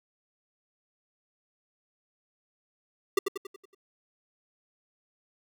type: tone with echo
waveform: square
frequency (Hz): 392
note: G4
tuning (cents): 0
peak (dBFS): -20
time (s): 3.17-3.19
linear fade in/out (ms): 5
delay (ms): 93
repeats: 6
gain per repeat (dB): -6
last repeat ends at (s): 3.748
effects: none